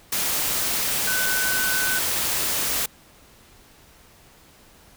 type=tone in noise; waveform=sine; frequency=1509 Hz; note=F#6; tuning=34 cents sharp; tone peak=-24 dBFS; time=1.07-1.99 s; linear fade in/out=5 ms; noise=white; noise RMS=-24 dBFS; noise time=0.12-2.86 s; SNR=-3 dB; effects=pink hiss -52 dBFS RMS until 4.96 s